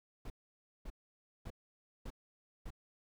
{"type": "noise bursts", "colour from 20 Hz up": "brown", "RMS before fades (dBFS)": -44, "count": 5, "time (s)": [0.25, 2.705], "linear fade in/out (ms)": 5, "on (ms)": 51, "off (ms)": 550, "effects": []}